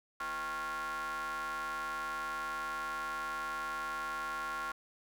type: ring-modulated tone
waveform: 45% pulse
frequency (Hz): 150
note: D3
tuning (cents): +37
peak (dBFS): -33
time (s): 0.2-4.72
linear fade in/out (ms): 5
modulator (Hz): 1240
effects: none